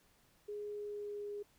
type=tone with pitch glide; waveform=sine; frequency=415.3 to 411 Hz; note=G#4 to G#4; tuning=0 to -18 cents; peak=-40 dBFS; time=0.48-1.43 s; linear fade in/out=10 ms; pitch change=-18 cents; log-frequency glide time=0.7-1.29 s; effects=pink hiss -70 dBFS RMS until 1.58 s